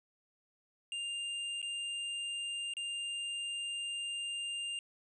square tone with dropouts, 2800 Hz, F7, 4 cents sharp, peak -37 dBFS, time 0.92-4.79 s, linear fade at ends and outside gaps 1 ms, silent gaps 1.617-1.627 / 2.737-2.768 s, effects resampled to 24000 Hz

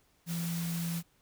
sine tone in noise, 168.8 Hz, E3, 41 cents sharp, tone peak -32 dBFS, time 0.26-1.03 s, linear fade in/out 50 ms, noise white, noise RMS -42 dBFS, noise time 0.26-1.03 s, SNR +7 dB, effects pink hiss -69 dBFS RMS until 1.21 s

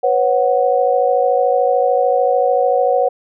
sine chord, B suspended second, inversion none, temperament equal with one note detuned, 493.9 / 547.4 / 740 Hz, B4 / C#5 / F#5, 0 / -22 / 0 cents, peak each -16 dBFS, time 0.03-3.09 s, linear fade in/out 10 ms, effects none

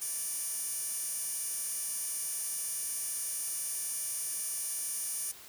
15% pulse tone with high-pass filter, 584 Hz, D5, 10 cents flat, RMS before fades -36 dBFS, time 0.01-5.32 s, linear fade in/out 10 ms, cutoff 8800 Hz, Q 2.3, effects white hiss -51 dBFS RMS until 5.48 s

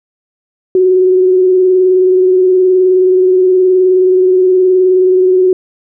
sine tone with vibrato, 370 Hz, F#4, in tune, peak -5 dBFS, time 0.75-5.53 s, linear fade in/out 2 ms, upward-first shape sine, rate 19 Hz, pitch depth 27 cents each way, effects none

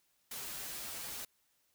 white noise with comb filter, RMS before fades -43 dBFS, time 0.31-1.25 s, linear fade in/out 5 ms, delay 11 ms, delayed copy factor -0.7, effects white hiss -75 dBFS RMS until 1.74 s

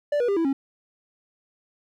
triangle tone with pitch steps, 585 / 483.5 / 399.6 / 330.2 / 272.9 Hz, D5 / B4 / G4 / E4 / C#4, -7 / -37 / +33 / +3 / -27 cents, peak -18 dBFS, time 0.12-0.53 s, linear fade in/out 5 ms, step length 82 ms, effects none

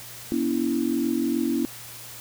sine tone cluster, 241.5 / 284.5 / 331.2 Hz, B3 / C#4 / E4, -39 / +45 / +8 cents, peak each -26 dBFS, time 0.32-1.65 s, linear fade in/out 0 ms, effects added 118 Hz sine -50 dBFS peak until 2.2 s + white hiss -41 dBFS RMS until 2.2 s

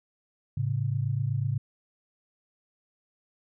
sine tone pair together, 108.7 / 136.8 Hz, A2 / C#3, -21 / -23 cents, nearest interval major third, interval 398 cents, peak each -28 / -28 dBFS, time 0.57-1.58 s, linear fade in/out 5 ms, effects none

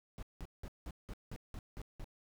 brown noise bursts, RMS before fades -44 dBFS, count 9, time 0.18-2.043 s, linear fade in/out 0 ms, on 47 ms, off 180 ms, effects none

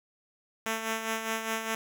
5% pulse tone with tremolo, 223 Hz, A3, 23 cents sharp, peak -17 dBFS, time 0.66-1.75 s, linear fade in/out 2 ms, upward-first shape sine, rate 4.9 Hz, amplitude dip 55%, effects none

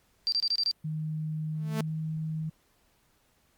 sine tone bursts, 4699 Hz, D8, in tune, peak -24 dBFS, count 6, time 0.27-0.712 s, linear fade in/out 0 ms, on 52 ms, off 26 ms
sine tone with pitch glide, 155.56 to 157.64 Hz, D#3 to D#3, 0 to +23 cents, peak -30 dBFS, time 0.84-2.5 s, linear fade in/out 10 ms, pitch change +23 cents, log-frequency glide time 1.66-1.89 s
sawtooth tone with exponential growth, 220 Hz, A3, in tune, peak -23 dBFS, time 1.54-1.81 s, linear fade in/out 2 ms, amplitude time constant 57 ms
effects pink hiss -68 dBFS RMS until 3.57 s + Opus 48 kbps

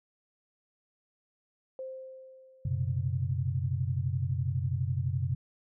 sine tone with exponential decay, 523.3 Hz, C5, in tune, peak -35 dBFS, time 1.79-3.31 s, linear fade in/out 1 ms, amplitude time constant 330 ms
sine chord, F# suspended fourth, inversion none, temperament equal with one note detuned, 92.5 / 123.47 / 135.43 Hz, F#2 / B2 / C#3, 0 / 0 / -40 cents, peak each -32 dBFS, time 2.65-5.35 s, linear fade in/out 5 ms
effects none

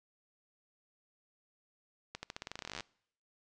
accelerating click train, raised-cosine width 0.2 ms, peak -23 dBFS, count 21, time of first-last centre 2.15-2.807 s, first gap 80 ms, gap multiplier 0.89, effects noise-tail reverb RT60 0.7 s tail -25 dB re dry + resampled to 22050 Hz

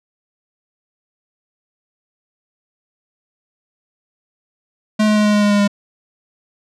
square tone with pitch steps, 214 / 212.4 / 210.8 / 209.2 / 207.7 / 206.1 / 204.6 / 203 Hz, A3 / G#3 / G#3 / G#3 / G#3 / G#3 / G#3 / G#3, -48 / +39 / +26 / +13 / 0 / -13 / -26 / -39 cents, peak -12 dBFS, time 4.99-5.678 s, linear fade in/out 10 ms, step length 86 ms, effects low-pass 7000 Hz 12 dB/octave

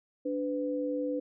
sine tone pair together, 291.5 / 501.8 Hz, D4 / B4, -13 / +28 cents, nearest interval major sixth, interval 941 cents, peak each -32 / -32 dBFS, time 0.25-1.2 s, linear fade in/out 10 ms, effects none

